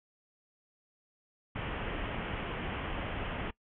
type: low-pass noise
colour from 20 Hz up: pink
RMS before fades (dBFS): -37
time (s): 1.55-3.51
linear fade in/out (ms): 10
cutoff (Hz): 3200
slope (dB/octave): 96
effects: noise-tail reverb RT60 0.1 s tail -21 dB re dry